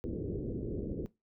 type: low-pass noise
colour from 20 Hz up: white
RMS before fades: -37 dBFS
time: 0.04-1.06 s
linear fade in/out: 0 ms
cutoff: 450 Hz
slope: 48 dB/octave
effects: noise-tail reverb RT60 0.2 s tail -18 dB re dry